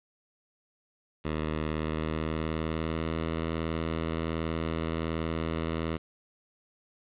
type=tone with pitch glide; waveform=10% pulse; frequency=77.78 to 81.32 Hz; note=D#2 to E2; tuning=0 to -23 cents; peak=-21 dBFS; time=1.24-5.98 s; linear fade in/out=20 ms; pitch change=+77 cents; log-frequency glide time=1.65-3.24 s; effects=resampled to 8000 Hz + 8-bit